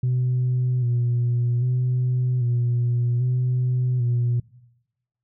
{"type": "tone with vibrato", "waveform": "sine", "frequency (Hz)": 123.2, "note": "B2", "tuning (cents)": -4, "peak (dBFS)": -17, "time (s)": [0.03, 4.4], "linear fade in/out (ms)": 5, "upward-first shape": "square", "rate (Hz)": 0.63, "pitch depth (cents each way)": 36, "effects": ["noise-tail reverb RT60 1.0 s tail -22 dB re dry", "tanh soft clip ceiling -16 dBFS"]}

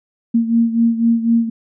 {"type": "beating tone pair", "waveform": "sine", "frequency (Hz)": [230, 234], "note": ["A#3", "A#3"], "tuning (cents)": [-23, 7], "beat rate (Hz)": 4, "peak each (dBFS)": [-13, -18], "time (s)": [0.34, 1.5], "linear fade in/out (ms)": 10, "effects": []}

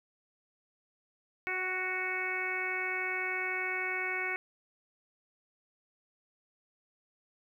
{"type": "harmonic tone with a mistuned harmonic", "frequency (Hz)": 370, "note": "F#4", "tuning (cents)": 0, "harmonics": [1, 2, 3, 4, 5, 6, 7], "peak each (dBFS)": [-41, -43, -44, -39, -40, -34, -43], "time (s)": [1.47, 4.36], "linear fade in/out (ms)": 0, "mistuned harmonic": 2, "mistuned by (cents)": 18, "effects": ["11-bit"]}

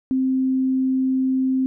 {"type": "tone", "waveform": "sine", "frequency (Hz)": 261.6, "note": "C4", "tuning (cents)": 0, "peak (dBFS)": -17, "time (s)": [0.11, 1.66], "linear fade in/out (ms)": 0, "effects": []}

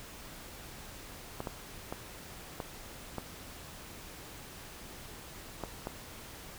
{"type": "clicks", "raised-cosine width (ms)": 1, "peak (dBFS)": -22, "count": 7, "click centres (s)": [1.404, 1.472, 1.925, 2.602, 3.183, 5.637, 5.871], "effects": ["pink hiss -48 dBFS RMS until 6.58 s"]}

